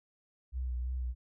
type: tone with vibrato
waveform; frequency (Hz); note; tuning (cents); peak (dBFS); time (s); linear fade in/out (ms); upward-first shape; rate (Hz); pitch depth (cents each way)
sine; 62.4; B1; +19; -32; 0.52-1.15; 50; sine; 3; 37
effects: none